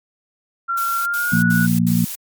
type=tone with pitch glide; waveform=sine; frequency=1371 to 1469.4 Hz; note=F6 to F#6; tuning=-32 to -12 cents; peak=-18 dBFS; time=0.68-1.67 s; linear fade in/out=20 ms; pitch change=+120 cents; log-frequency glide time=0.97-1.44 s
type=noise bursts; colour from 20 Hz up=blue; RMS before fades=-29 dBFS; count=4; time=0.77-2.155 s; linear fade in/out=5 ms; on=290 ms; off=75 ms
type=harmonic tone; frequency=58.27 Hz; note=A#1; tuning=in tune; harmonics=2 / 3 / 4; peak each=-22 / -16 / -18 dBFS; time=1.32-2.05 s; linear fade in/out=10 ms
effects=MP3 96 kbps